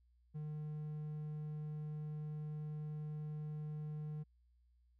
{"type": "tone", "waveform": "triangle", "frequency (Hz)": 151.7, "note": "D#3", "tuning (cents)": -44, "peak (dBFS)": -39, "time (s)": [0.34, 4.24], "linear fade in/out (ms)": 20, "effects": ["added 60 Hz sine -68 dBFS peak until 4.99 s"]}